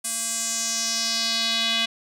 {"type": "tone with band-pass filter sweep", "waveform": "square", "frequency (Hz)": 227.7, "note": "A#3", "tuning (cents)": -40, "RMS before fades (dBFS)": -25, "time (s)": [0.04, 1.86], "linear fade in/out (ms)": 10, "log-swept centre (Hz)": [9100, 3300], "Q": 3.1, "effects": []}